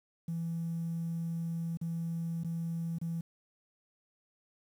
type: tone with dropouts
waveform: triangle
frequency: 166.5 Hz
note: E3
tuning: 18 cents sharp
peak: -29 dBFS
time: 0.28-3.21 s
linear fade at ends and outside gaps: 5 ms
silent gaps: 1.772-1.813 / 2.435-2.445 / 2.985-3.014 s
effects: tanh soft clip ceiling -30 dBFS + 10-bit